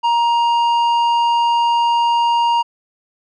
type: tone with tanh clipping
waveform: triangle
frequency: 940 Hz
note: A#5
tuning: 14 cents sharp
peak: -14 dBFS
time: 0.03-2.63 s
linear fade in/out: 20 ms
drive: 13 dB
effects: none